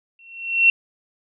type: tone with exponential growth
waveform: sine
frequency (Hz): 2719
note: F7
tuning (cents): -47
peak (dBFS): -8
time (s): 0.19-0.7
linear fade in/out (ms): 2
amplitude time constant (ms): 110
effects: none